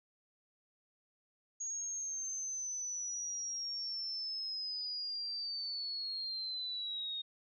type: linear sweep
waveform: sine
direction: down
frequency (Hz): 6645 to 3703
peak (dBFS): -37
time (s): 1.6-7.22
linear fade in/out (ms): 10
effects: none